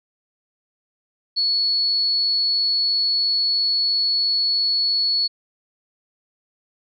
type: tone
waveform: sine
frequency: 4397 Hz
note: C#8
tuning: 15 cents flat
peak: -17 dBFS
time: 1.36-5.28 s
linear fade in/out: 20 ms
effects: none